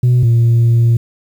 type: tone pair in turn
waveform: sine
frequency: 123.6 / 116.87 Hz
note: B2 / A#2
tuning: +2 / +5 cents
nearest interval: minor second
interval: 97 cents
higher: first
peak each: -5 dBFS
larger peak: neither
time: 0.03-0.23 / 0.23-0.97 s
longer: second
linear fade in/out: 5 ms
effects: tanh soft clip ceiling -6 dBFS + 7-bit